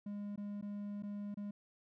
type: tone with dropouts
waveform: triangle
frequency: 204.5 Hz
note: G#3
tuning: 26 cents flat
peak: -38 dBFS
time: 0.06-1.51 s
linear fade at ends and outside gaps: 5 ms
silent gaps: 0.36-0.376 / 0.613-0.624 / 1.025-1.033 / 1.344-1.371 s
effects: none